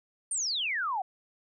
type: exponential sweep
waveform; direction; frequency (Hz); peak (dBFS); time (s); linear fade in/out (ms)
sine; down; 9280 to 722; -28; 0.31-1.02; 5
effects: none